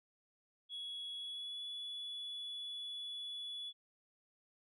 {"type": "tone with pitch glide", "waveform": "sine", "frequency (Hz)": [3356, 3417], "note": ["G#7", "G#7"], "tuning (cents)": [17, 49], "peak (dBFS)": -40, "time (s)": [0.69, 3.73], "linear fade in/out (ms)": 50, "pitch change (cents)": 32, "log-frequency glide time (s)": [1.17, 1.62], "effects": ["tanh soft clip ceiling -40 dBFS"]}